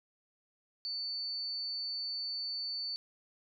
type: tone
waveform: sine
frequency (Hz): 4500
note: C#8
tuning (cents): +25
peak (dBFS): -35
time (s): 0.85-2.96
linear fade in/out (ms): 0
effects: none